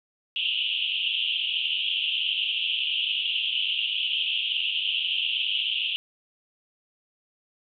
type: band-pass noise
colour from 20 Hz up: white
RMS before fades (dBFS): -27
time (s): 0.36-5.96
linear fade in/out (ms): 0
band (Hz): 2700 to 3300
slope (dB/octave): 96
effects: none